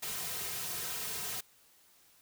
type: noise with comb filter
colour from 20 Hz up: white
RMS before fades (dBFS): -38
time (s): 0.02-1.41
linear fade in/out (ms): 10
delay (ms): 3.5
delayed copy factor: -0.75
effects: white hiss -64 dBFS RMS until 2.21 s